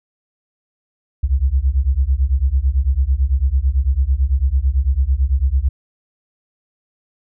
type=beating tone pair; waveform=sine; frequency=62.4 / 71.4 Hz; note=B1 / D2; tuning=+19 / -48 cents; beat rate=9 Hz; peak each=-16 dBFS; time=1.23-5.69 s; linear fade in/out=10 ms; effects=none